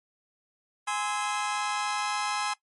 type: chord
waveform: sawtooth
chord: Ab augmented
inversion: none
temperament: just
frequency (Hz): 830.6 / 1038.3 / 1297.8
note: Ab5 / C6 / E6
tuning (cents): 0 / -14 / -27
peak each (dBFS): -27 / -29 / -30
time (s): 0.87-2.54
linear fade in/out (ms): 10
effects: noise-tail reverb RT60 0.1 s tail -19 dB re dry + MP3 48 kbps